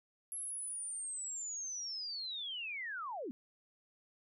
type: linear sweep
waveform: sine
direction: down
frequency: 11230 to 216.2 Hz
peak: -39 dBFS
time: 0.32-3.31 s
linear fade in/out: 0 ms
effects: none